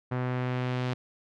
sawtooth tone with low-pass filter sweep, 125.9 Hz, B2, 34 cents sharp, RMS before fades -30 dBFS, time 0.11-0.94 s, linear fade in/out 10 ms, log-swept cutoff 1600 to 3900 Hz, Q 1.1, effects none

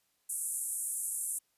white band-pass noise, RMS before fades -36 dBFS, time 0.29-1.39 s, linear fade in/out 10 ms, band 8200 to 11000 Hz, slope 48 dB/octave, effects white hiss -75 dBFS RMS until 1.57 s + resampled to 32000 Hz

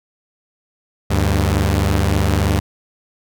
sawtooth tone pair together, 75.6 / 99.05 Hz, D#2 / G2, -49 / +18 cents, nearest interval perfect fourth, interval 467 cents, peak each -13 / -13 dBFS, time 1.1-2.6 s, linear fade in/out 10 ms, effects none

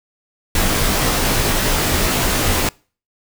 pink noise with comb filter, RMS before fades -17 dBFS, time 0.55-2.69 s, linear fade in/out 2 ms, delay 18 ms, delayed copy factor -1, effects noise-tail reverb RT60 0.4 s tail -26 dB re dry

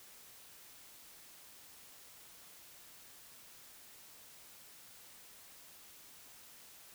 silence, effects white hiss -57 dBFS RMS until 6.94 s

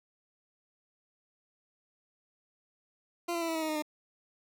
20% pulse tone with pitch steps, 344.5 / 338.2 / 332 / 325.9 / 319.9 / 314.1 / 308.3 / 302.7 Hz, F4 / E4 / E4 / E4 / D#4 / D#4 / D#4 / D#4, -24 / +44 / +12 / -20 / +48 / +16 / -16 / -48 cents, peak -26 dBFS, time 3.28-3.824 s, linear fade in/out 10 ms, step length 68 ms, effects none

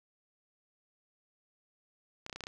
clicks, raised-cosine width 0.2 ms, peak -24 dBFS, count 7, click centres 2.264 / 2.297 / 2.328 / 2.36 / 2.407 / 2.438 / 2.469 s, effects none

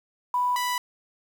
sine / sawtooth tone pair in turn, 987.8 / 987.8 Hz, B5 / B5, 0 / 0 cents, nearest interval unison, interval 0 cents, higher neither, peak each -21 / -21 dBFS, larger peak neither, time 0.34-0.56 / 0.56-0.78 s, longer neither, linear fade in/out 2 ms, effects 8-bit

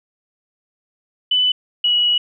sine tone pair in turn, 2995 / 2923 Hz, F#7 / F#7, +20 / -22 cents, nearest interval unison, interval 42 cents, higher first, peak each -13 dBFS, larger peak neither, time 1.31-1.52 / 1.84-2.18 s, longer second, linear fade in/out 5 ms, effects none

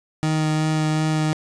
30% pulse tone with vibrato, 155.56 Hz, D#3, in tune, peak -16 dBFS, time 0.23-1.33 s, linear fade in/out 0 ms, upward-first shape sine, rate 2.7 Hz, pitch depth 10 cents each way, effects resampled to 22050 Hz + 7-bit

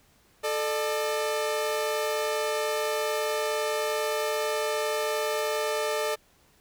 sawtooth tone pair together, 437.8 / 600.3 Hz, A4 / D5, -9 / +38 cents, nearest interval perfect fourth, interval 547 cents, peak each -25 dBFS, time 0.43-6.16 s, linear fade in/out 20 ms, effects pink hiss -62 dBFS RMS until 6.6 s

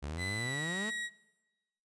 sawtooth exponential sweep, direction up, 68.3 to 228.4 Hz, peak -33 dBFS, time 0.02-0.91 s, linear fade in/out 20 ms
35% pulse tone with pitch glide, 2009 to 1905 Hz, B6 to A#6, +29 to +37 cents, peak -34 dBFS, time 0.17-1.1 s, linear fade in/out 50 ms, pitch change -92 cents, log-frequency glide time 0.35-0.69 s
effects noise-tail reverb RT60 1.0 s tail -20 dB re dry + resampled to 22050 Hz

